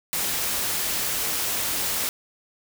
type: noise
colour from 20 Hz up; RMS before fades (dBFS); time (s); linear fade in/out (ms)
white; -26; 0.13-2.09; 0
effects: none